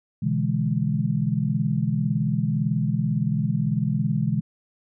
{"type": "chord", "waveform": "sine", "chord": "E dominant seventh", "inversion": "second", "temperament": "equal with one note detuned", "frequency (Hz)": [125.19, 146.83, 164.81, 207.7], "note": ["B2", "D3", "E3", "G#3"], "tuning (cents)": [24, 0, 0, 0], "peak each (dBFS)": -26, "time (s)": [0.22, 4.41], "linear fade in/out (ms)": 10, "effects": []}